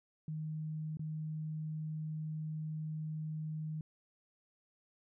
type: tone with dropouts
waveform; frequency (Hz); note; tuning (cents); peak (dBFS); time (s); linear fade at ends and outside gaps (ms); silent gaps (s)
sine; 155.56; D#3; 0; -37; 0.28-3.81; 2; 0.971-0.994
effects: none